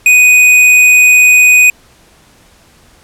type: tone with hard clipping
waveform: triangle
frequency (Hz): 2489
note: D#7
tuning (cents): 0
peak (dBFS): -4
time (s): 0.06-1.7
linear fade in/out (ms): 2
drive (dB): 16
effects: pink hiss -45 dBFS RMS until 3.03 s + low-pass 12000 Hz 12 dB/octave